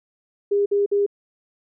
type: tone bursts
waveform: sine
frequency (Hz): 405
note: G#4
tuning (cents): -43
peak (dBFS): -16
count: 3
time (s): 0.51-1.064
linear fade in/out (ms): 10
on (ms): 150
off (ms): 52
effects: none